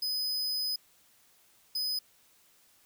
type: tone bursts at uneven times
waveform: 45% pulse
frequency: 5020 Hz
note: D#8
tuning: 15 cents sharp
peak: -30 dBFS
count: 2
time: 0.02-0.76 / 1.75-1.99 s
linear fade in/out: 5 ms
effects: white hiss -64 dBFS RMS until 2.85 s